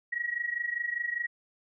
sine tone with amplitude modulation, 1909 Hz, A#6, 41 cents sharp, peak -26 dBFS, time 0.12-1.27 s, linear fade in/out 10 ms, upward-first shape sine, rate 25 Hz, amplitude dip 80%, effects none

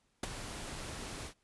pink noise with ADSR envelope, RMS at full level -34 dBFS, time 0.23-1.34 s, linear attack 5 ms, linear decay 17 ms, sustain -9 dB, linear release 90 ms, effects pink hiss -75 dBFS RMS until 1.43 s + resampled to 24000 Hz

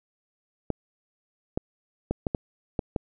clicks, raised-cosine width 2 ms, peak -12 dBFS, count 7, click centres 0.703 / 1.575 / 2.11 / 2.268 / 2.348 / 2.792 / 2.962 s, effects none

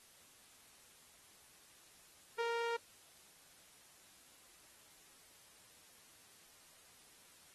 sawtooth tone with band-pass filter, 466.2 Hz, A#4, in tune, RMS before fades -38 dBFS, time 2.38-2.77 s, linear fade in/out 10 ms, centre 1000 Hz, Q 0.61, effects white hiss -63 dBFS RMS until 7.54 s + AAC 32 kbps

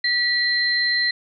sine tone pair together, 1944 / 4119 Hz, B6 / C8, -28 / -28 cents, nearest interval octave + minor second, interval 1300 cents, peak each -20 / -21 dBFS, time 0.04-1.11 s, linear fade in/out 5 ms, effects none

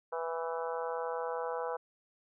harmonic tone with a mistuned harmonic, 164.81 Hz, E3, in tune, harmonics 3 / 4 / 5 / 6 / 7 / 8 / 9, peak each -36 / -42 / -41 / -41 / -47 / -45 / -49 dBFS, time 0.12-1.77 s, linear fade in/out 10 ms, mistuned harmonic 9, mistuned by +23 cents, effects none

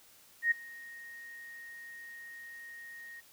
sine tone with ADSR envelope, 1864.7 Hz, A#6, in tune, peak -22 dBFS, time 0.42-3.21 s, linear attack 91 ms, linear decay 12 ms, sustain -23 dB, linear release 19 ms, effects white hiss -60 dBFS RMS until 3.32 s

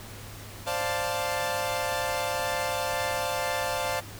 sawtooth chord, D minor seventh, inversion third, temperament equal, 523.3 / 587.3 / 698.5 / 880 Hz, C5 / D5 / F5 / A5, 0 / 0 / 0 / 0 cents, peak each -29 dBFS, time 0.66-4.01 s, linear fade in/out 20 ms, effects added 103 Hz sine -44 dBFS peak until 4.19 s + pink hiss -44 dBFS RMS until 4.19 s

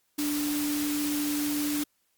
sine tone in noise, 293.7 Hz, D4, in tune, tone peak -27 dBFS, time 0.18-1.84 s, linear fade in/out 10 ms, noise white, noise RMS -34 dBFS, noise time 0.18-1.84 s, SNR +4 dB, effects white hiss -72 dBFS RMS until 2.17 s + Opus 48 kbps

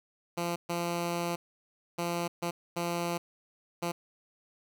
10% pulse tone bursts at uneven times, 172 Hz, F3, 26 cents flat, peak -22 dBFS, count 6, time 0.37-0.56 / 0.69-1.36 / 1.98-2.28 / 2.42-2.51 / 2.76-3.18 / 3.82-3.92 s, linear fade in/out 10 ms, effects none

